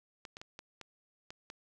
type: clicks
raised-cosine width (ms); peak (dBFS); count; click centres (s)
0.2; -28; 7; 0.252 / 0.369 / 0.415 / 0.591 / 0.813 / 1.305 / 1.501
effects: none